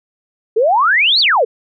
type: exponential two-way sweep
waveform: sine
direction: up then down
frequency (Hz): 415.3 to 4699 to 415.3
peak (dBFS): -9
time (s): 0.56-1.45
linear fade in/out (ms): 10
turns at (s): 1.2
effects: none